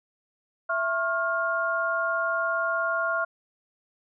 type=tone cluster; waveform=sine; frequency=663 / 1089 / 1406 Hz; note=E5 / C#6 / F6; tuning=+10 / -31 / +11 cents; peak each=-29 / -30 / -26 dBFS; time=0.69-3.25 s; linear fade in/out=10 ms; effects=none